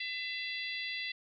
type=harmonic tone with a mistuned harmonic; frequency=672 Hz; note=E5; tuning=33 cents sharp; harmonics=3 / 4 / 5 / 6 / 7; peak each=-39 / -41 / -43 / -45 / -46 dBFS; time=0-1.12 s; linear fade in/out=5 ms; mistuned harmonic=5; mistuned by=+35 cents; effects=none